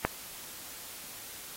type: click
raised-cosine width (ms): 0.5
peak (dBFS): -11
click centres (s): 0.05
effects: white hiss -45 dBFS RMS until 1.56 s + AAC 48 kbps